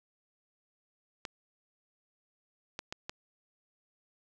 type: clicks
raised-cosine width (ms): 0.2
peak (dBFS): -20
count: 4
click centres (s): 1.252 / 2.791 / 2.925 / 3.095
effects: none